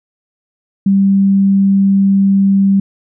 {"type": "tone", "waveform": "sine", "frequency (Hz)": 196, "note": "G3", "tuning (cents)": 0, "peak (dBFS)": -7, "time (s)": [0.86, 2.8], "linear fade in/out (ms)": 5, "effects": []}